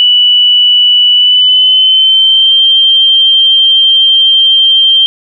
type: tone with pitch glide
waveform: sine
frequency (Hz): 2960 to 3154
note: F#7 to G7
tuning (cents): 0 to +10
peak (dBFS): -3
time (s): 0-5.06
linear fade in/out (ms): 0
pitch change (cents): +110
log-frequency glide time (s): 1.14-2.58
effects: none